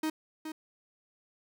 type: tone with echo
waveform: 45% pulse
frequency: 313.1 Hz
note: D#4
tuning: 11 cents sharp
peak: -29 dBFS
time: 0.03-0.1 s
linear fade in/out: 5 ms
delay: 420 ms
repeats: 1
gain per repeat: -8 dB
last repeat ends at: 0.52 s
effects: none